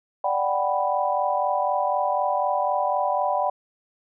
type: chord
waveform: sine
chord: G major seventh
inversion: second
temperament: equal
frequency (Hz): 587.3 / 740 / 784 / 987.8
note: D5 / F#5 / G5 / B5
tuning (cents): 0 / 0 / 0 / 0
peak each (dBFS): -26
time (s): 0.24-3.5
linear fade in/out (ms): 5
effects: none